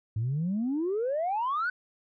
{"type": "exponential sweep", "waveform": "sine", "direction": "up", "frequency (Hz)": [104.3, 1531], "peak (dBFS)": -25, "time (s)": [0.16, 1.7], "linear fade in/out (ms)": 5, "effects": ["tanh soft clip ceiling -23 dBFS"]}